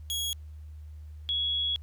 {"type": "tone pair in turn", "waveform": ["sawtooth", "sine"], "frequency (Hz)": [3322, 3347], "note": ["G#7", "G#7"], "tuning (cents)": [0, 13], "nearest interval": "unison", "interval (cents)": 13, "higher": "second", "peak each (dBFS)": -26, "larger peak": "neither", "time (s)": [[0.1, 0.33], [1.29, 1.76]], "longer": "second", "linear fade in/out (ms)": 0, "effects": ["added 76 Hz sine -41 dBFS peak until 1.82 s", "pink hiss -69 dBFS RMS until 1.82 s"]}